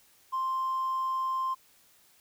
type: tone with hard clipping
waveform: sine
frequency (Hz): 1050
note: C6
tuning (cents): +6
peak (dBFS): -28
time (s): 0.32-1.55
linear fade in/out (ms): 20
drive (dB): 1
effects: white hiss -62 dBFS RMS until 2.2 s